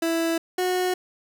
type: tone pair in turn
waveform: 30% pulse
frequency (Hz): 330.4 / 365.3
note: E4 / F#4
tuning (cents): +4 / -22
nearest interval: major second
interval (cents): 174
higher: second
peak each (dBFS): -19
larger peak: neither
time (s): 0.02-0.38 / 0.58-0.94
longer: neither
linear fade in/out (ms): 5
effects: none